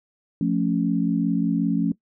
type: chord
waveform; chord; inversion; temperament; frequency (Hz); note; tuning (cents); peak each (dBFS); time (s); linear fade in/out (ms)
sine; F augmented; none; equal; 174.61 / 220 / 277.2; F3 / A3 / C#4; 0 / 0 / 0; -23 / -24 / -23; 0.41-1.92; 2
effects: noise-tail reverb RT60 0.1 s tail -20 dB re dry